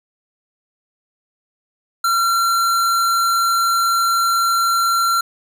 square tone, 1366 Hz, F6, 39 cents flat, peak -15 dBFS, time 2.04-5.21 s, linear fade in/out 5 ms, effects none

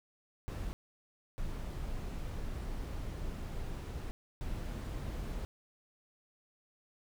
brown noise bursts at uneven times, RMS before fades -39 dBFS, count 3, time 0.48-0.73 / 1.38-4.11 / 4.41-5.45 s, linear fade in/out 0 ms, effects none

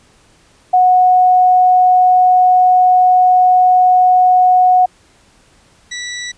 sine / 20% pulse tone pair in turn, 733 / 1956.9 Hz, F#5 / B6, -16 / -16 cents, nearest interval octave + perfect fourth, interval 1700 cents, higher second, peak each -6 / -17 dBFS, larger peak first, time 0.73-4.86 / 5.91-6.32 s, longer first, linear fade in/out 10 ms, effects pink hiss -50 dBFS RMS until 6.37 s + resampled to 22050 Hz

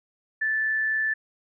sine tone with amplitude modulation, 1753 Hz, A6, 7 cents flat, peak -21 dBFS, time 0.41-1.14 s, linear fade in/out 10 ms, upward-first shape sine, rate 124 Hz, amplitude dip 25%, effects none

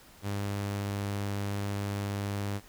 sawtooth tone, 100.8 Hz, G2, 49 cents sharp, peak -27 dBFS, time 0.22-2.61 s, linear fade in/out 50 ms, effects pink hiss -55 dBFS RMS until 2.68 s

